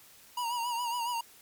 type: tone with vibrato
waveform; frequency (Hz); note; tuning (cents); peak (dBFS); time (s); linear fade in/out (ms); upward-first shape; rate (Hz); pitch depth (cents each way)
square; 952; A#5; +36; -31; 0.37-1.21; 5; sine; 7.2; 61
effects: white hiss -56 dBFS RMS until 1.41 s + MP3 96 kbps